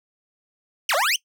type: exponential two-way sweep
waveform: 25% pulse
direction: down then up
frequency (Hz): 3205 to 528 to 3205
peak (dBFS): -15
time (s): 0.89-1.16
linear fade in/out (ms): 2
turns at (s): 0.95
effects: noise-tail reverb RT60 0.1 s tail -21 dB re dry